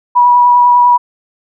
sine tone with vibrato, 974 Hz, B5, 24 cents flat, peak -4 dBFS, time 0.15-0.98 s, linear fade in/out 20 ms, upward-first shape triangle, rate 10 Hz, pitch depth 15 cents each way, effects none

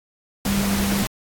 sine tone in noise, 198.6 Hz, G3, 23 cents sharp, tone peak -20 dBFS, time 0.46-1.03 s, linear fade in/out 2 ms, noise pink, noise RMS -25 dBFS, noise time 0.45-1.07 s, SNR +2 dB, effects AAC 64 kbps

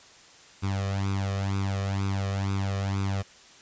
sawtooth tone with flanger, 98 Hz, G2, in tune, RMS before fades -28 dBFS, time 0.62-3.23 s, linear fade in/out 20 ms, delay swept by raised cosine 0.81 to 1.67 ms, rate 2.1 Hz, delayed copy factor +0.8, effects white hiss -52 dBFS RMS until 3.61 s + resampled to 16000 Hz

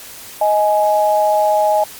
sine tone pair together, 626 / 837 Hz, D#5 / G#5, +10 / +13 cents, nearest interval perfect fourth, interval 503 cents, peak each -14 dBFS, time 0.41-1.84 s, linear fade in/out 5 ms, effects white hiss -35 dBFS RMS until 1.99 s + Opus 48 kbps

